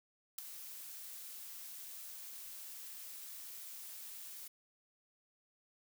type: noise with ADSR envelope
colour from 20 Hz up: blue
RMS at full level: -37 dBFS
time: 0.38-4.48 s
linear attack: 7 ms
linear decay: 3 ms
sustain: -12 dB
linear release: 7 ms
effects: none